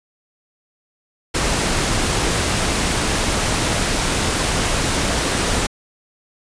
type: noise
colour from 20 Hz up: pink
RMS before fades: -19 dBFS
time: 1.34-5.67 s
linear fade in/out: 10 ms
effects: resampled to 22050 Hz